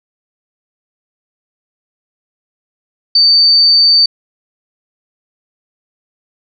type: tone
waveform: sine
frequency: 4582 Hz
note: D8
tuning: 44 cents flat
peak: -5 dBFS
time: 3.15-4.06 s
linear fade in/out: 5 ms
effects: none